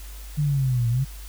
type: linear two-way sweep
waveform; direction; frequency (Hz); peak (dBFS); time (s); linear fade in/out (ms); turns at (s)
sine; down then up; 151.6 to 115.2 to 139.6; -19; 0.37-1.05; 20; 0.89
effects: added 50 Hz sine -36 dBFS peak until 1.28 s + white hiss -46 dBFS RMS until 1.28 s